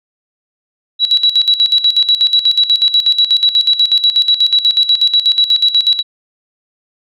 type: tone with tremolo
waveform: sine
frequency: 3909 Hz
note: B7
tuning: 19 cents flat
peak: -6 dBFS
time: 0.99-6.03 s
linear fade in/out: 50 ms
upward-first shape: square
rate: 8.2 Hz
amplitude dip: 75%
effects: none